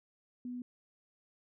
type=tone; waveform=sine; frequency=246.9 Hz; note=B3; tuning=in tune; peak=-38 dBFS; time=0.45-0.62 s; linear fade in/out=2 ms; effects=none